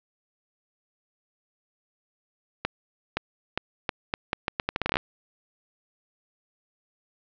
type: accelerating click train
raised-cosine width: 0.3 ms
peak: -8 dBFS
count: 17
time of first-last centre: 2.65-4.969 s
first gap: 520 ms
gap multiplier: 0.78
effects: low-pass 4000 Hz 12 dB/octave